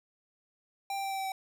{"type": "tone with pitch steps", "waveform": "square", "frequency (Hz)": [790, 785.4, 780.9, 776.4, 772, 767.5], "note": ["G5", "G5", "G5", "G5", "G5", "G5"], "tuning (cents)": [13, 3, -7, -17, -27, -37], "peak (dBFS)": -33, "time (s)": [0.9, 1.32], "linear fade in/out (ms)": 2, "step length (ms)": 70, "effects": []}